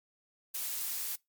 blue noise, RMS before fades -36 dBFS, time 0.54-1.16 s, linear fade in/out 10 ms, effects noise-tail reverb RT60 0.2 s tail -25 dB re dry + MP3 96 kbps

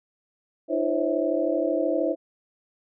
sine tone cluster, 306.1 / 339 / 513 / 552 / 650 Hz, D#4 / E4 / C5 / C#5 / E5, -28 / +49 / -34 / -7 / -24 cents, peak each -28 dBFS, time 0.68-2.16 s, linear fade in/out 50 ms, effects none

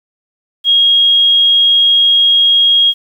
sine tone, 3273 Hz, G#7, 26 cents flat, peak -6 dBFS, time 0.64-2.94 s, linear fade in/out 50 ms, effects 7-bit

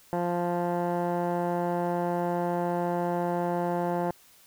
15% pulse tone with low-pass filter, 174.61 Hz, F3, in tune, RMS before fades -28 dBFS, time 0.13-4.11 s, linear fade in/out 0 ms, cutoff 1000 Hz, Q 2.8, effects white hiss -57 dBFS RMS until 4.46 s

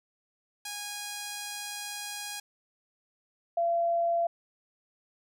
5% pulse / sine tone pair in turn, 823 / 681.3 Hz, G#5 / F5, -16 / -43 cents, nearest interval minor third, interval 327 cents, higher first, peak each -24 dBFS, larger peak neither, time 0.65-2.4 / 3.57-4.27 s, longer first, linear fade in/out 5 ms, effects none

